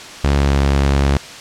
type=tone with pitch glide; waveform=sawtooth; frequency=70.4 to 69.43 Hz; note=C#2 to C#2; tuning=+27 to +3 cents; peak=-8 dBFS; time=0.24-1.17 s; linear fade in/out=0 ms; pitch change=-24 cents; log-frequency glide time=0.36-0.53 s; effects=white hiss -33 dBFS RMS until 1.4 s + low-pass 6000 Hz 12 dB/octave